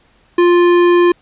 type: tone with tanh clipping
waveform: sine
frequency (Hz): 350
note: F4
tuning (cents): +4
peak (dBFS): -9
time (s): 0.38-1.12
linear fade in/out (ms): 5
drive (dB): 17
effects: pink hiss -53 dBFS RMS until 1.21 s + resampled to 8000 Hz